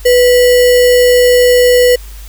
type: tone with sample-and-hold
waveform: sine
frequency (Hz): 493.9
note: B4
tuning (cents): 0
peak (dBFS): -4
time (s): 0.05-1.96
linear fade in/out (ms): 10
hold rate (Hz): 2450
effects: added 50 Hz sine -27 dBFS peak until 2.28 s + white hiss -38 dBFS RMS until 2.28 s